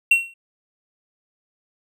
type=tone with exponential decay; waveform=triangle; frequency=2729 Hz; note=F7; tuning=41 cents flat; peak=-7 dBFS; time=0.11-0.34 s; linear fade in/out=5 ms; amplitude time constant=49 ms; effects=none